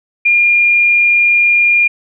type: tone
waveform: sine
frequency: 2411 Hz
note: D7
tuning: 45 cents sharp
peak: -7 dBFS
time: 0.25-1.88 s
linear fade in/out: 10 ms
effects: none